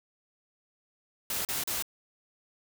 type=noise bursts; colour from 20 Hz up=white; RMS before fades=-32 dBFS; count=3; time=1.3-1.824 s; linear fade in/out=2 ms; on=150 ms; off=37 ms; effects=none